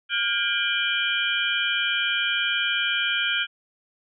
sine tone cluster, 1417 / 1605 / 2391 / 3010 / 3231 Hz, F6 / G6 / D7 / F#7 / G#7, +25 / +40 / +30 / +29 / -48 cents, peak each -28 dBFS, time 0.09-3.47 s, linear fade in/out 50 ms, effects none

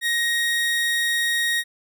30% pulse tone, 1877 Hz, A#6, 11 cents sharp, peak -17 dBFS, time 0.01-1.64 s, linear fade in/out 50 ms, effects none

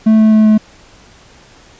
triangle tone with pitch steps, 219.1 / 217.8 / 216.6 / 215.3 Hz, A3 / A3 / A3 / A3, -7 / -17 / -27 / -37 cents, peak -3 dBFS, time 0.06-0.58 s, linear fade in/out 10 ms, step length 130 ms, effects pink hiss -43 dBFS RMS until 1.79 s + resampled to 16000 Hz

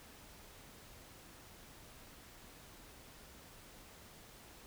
silence, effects pink hiss -57 dBFS RMS until 4.66 s

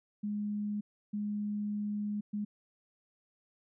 sine tone bursts at uneven times, 207.7 Hz, G#3, in tune, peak -32 dBFS, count 3, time 0.23-0.81 / 1.13-2.21 / 2.33-2.45 s, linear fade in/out 10 ms, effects none

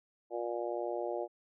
harmonic tone, 118.8 Hz, A#2, 33 cents sharp, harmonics 3 / 4 / 5 / 6 / 7, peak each -38 / -40 / -38 / -42 / -44 dBFS, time 0.3-1.28 s, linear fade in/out 50 ms, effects none

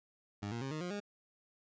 20% pulse tone with pitch steps, 102.2 / 117.4 / 134.85 / 154.91 / 177.94 / 204.4 Hz, G#2 / A#2 / C#3 / D#3 / F3 / G#3, -27 / +13 / -47 / -7 / +33 / -27 cents, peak -33 dBFS, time 0.42-1.002 s, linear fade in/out 10 ms, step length 97 ms, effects resampled to 16000 Hz

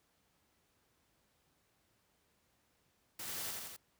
white noise with echo, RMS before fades -44 dBFS, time 3.19-3.51 s, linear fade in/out 5 ms, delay 85 ms, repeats 3, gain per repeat -2 dB, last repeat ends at 3.765 s, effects pink hiss -75 dBFS RMS until 3.99 s + high-pass 60 Hz 12 dB/octave

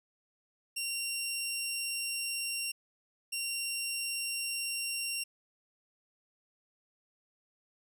15% pulse tone bursts at uneven times, 2758 Hz, F7, 22 cents flat, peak -26 dBFS, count 2, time 0.76-2.72 / 3.32-5.24 s, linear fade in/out 10 ms, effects none

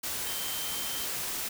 sine tone in noise, 3125 Hz, G7, 6 cents flat, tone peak -40 dBFS, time 0.26-1.06 s, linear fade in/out 10 ms, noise white, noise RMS -34 dBFS, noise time 0.03-1.49 s, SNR -9 dB, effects none

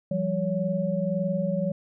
sine tone cluster, 170.9 / 192.6 / 563 Hz, F3 / G3 / C#5, -37 / -30 / +27 cents, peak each -28 dBFS, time 0.11-1.72 s, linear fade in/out 5 ms, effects none

